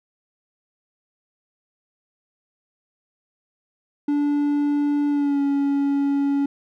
triangle tone with pitch glide, 290.2 to 280.8 Hz, D4 to C#4, -21 to +22 cents, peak -16 dBFS, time 4.08-6.46 s, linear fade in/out 5 ms, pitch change -57 cents, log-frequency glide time 5.09-5.41 s, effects none

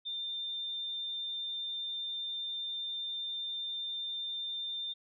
sine tone, 3595 Hz, A7, 36 cents sharp, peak -35 dBFS, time 0.05-4.94 s, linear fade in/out 20 ms, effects none

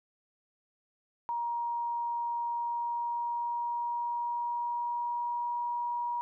sine tone with pitch glide, 945 to 957.1 Hz, A#5 to A#5, +23 to +45 cents, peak -30 dBFS, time 1.29-6.21 s, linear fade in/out 0 ms, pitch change +22 cents, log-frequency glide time 2.5-5.55 s, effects none

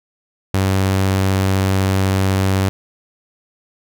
sawtooth tone, 95.9 Hz, G2, 37 cents flat, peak -10 dBFS, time 0.54-2.69 s, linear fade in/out 0 ms, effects none

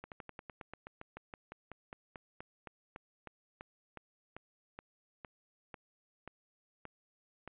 slowing click train, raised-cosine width 0.5 ms, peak -30 dBFS, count 29, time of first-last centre 0.04-7.476 s, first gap 78 ms, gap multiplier 1.08, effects resampled to 8000 Hz

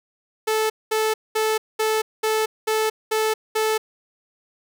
sawtooth tone bursts, 436.5 Hz, A4, 14 cents flat, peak -15 dBFS, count 8, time 0.47-3.78 s, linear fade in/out 10 ms, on 230 ms, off 210 ms, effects none

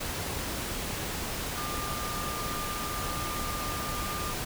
sine tone in noise, 1200 Hz, D6, 37 cents sharp, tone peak -36 dBFS, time 1.57-4.34 s, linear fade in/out 10 ms, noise pink, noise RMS -34 dBFS, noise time 0-4.45 s, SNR -5 dB, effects none

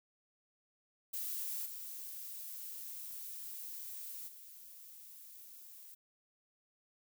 violet noise with level steps, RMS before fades -40 / -46 / -54 dBFS, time 1.13-5.95 s, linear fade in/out 10 ms, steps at 1.65 / 4.27 s, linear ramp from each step 20 ms, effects none

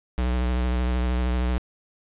square tone with vibrato, 61.74 Hz, B1, in tune, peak -22 dBFS, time 0.18-1.58 s, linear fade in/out 0 ms, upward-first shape sine, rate 13 Hz, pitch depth 40 cents each way, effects resampled to 8000 Hz + 10-bit

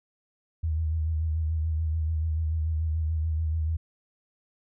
sine tone with vibrato, 79.4 Hz, D#2, 36 cents sharp, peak -24 dBFS, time 0.63-3.77 s, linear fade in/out 10 ms, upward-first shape sine, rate 6.9 Hz, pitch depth 47 cents each way, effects none

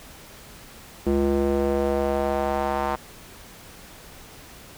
square tone with band-pass filter sweep, 69.6 Hz, C#2, 8 cents sharp, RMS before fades -23 dBFS, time 1.06-2.96 s, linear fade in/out 10 ms, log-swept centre 330 to 930 Hz, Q 2, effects pink hiss -45 dBFS RMS until 4.77 s

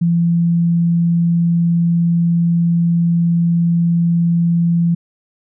sine tone, 169.8 Hz, F3, 48 cents flat, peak -11 dBFS, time 0.01-4.95 s, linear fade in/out 10 ms, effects none

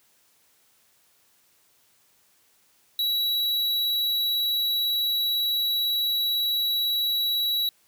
square tone, 3906 Hz, B7, 20 cents flat, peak -23 dBFS, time 2.99-7.69 s, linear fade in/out 2 ms, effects white hiss -63 dBFS RMS until 7.87 s + high-pass 60 Hz 12 dB/octave

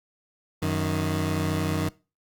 20% pulse tone pair together, 92.5 / 155.91 Hz, F#2 / D#3, 0 / +4 cents, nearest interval major sixth, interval 904 cents, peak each -22 dBFS, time 0.62-1.89 s, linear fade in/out 5 ms, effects noise-tail reverb RT60 0.3 s tail -21 dB re dry + Opus 48 kbps

